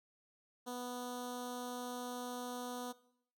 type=tone with notch filter; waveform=10% pulse; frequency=246.7 Hz; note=B3; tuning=2 cents flat; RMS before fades=-43 dBFS; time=0.66-2.93 s; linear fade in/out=20 ms; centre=2000 Hz; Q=0.79; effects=noise-tail reverb RT60 0.7 s tail -19 dB re dry